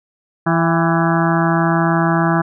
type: harmonic tone with a mistuned harmonic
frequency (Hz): 166.6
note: E3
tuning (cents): +19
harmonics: 1 / 2 / 4 / 5 / 6 / 7 / 8 / 9 / 10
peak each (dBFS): -16 / -19 / -22 / -23 / -24 / -24 / -25 / -26 / -26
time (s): 0.46-2.42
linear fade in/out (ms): 10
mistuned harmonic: 5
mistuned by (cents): -39
effects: none